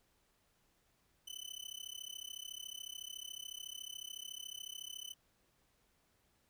sawtooth tone with amplitude modulation, 3017 Hz, F#7, 33 cents sharp, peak -38 dBFS, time 1.27-5.14 s, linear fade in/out 10 ms, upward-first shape sine, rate 33.9 Hz, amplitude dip 100%, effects pink hiss -75 dBFS RMS until 6.49 s

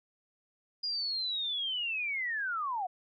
sine linear sweep, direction down, 4899 to 698.5 Hz, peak -31 dBFS, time 0.83-2.87 s, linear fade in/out 10 ms, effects none

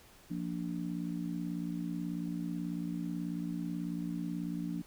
harmonic tone, 58.27 Hz, A#1, in tune, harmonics 3 / 4 / 5, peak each -37 / -41 / -39 dBFS, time 0.3-4.82 s, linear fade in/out 10 ms, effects pink hiss -59 dBFS RMS until 4.86 s

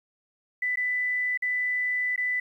sine tone with dropouts, 1992 Hz, B6, 14 cents sharp, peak -24 dBFS, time 0.62-2.4 s, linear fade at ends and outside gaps 5 ms, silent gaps 0.758-0.771 / 1.375-1.422 / 2.161-2.177 s, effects 10-bit

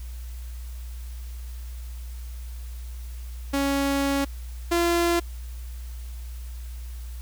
sawtooth tone pair in turn, 277.8 / 342.8 Hz, C#4 / F4, +4 / -32 cents, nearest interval major third, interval 364 cents, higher second, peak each -18 / -16 dBFS, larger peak second, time 3.53-4.25 / 4.71-5.2 s, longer first, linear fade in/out 10 ms, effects added 60 Hz sine -33 dBFS peak until 7.21 s + white hiss -51 dBFS RMS until 7.21 s

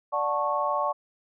sine chord, D major seventh, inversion none, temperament just, 587.3 / 734.2 / 881 / 1101.2 Hz, D5 / F#5 / A5 / C#6, 0 / -14 / +2 / -12 cents, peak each -29 / -32 / -30 / -27 dBFS, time 0.12-0.93 s, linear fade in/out 20 ms, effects none

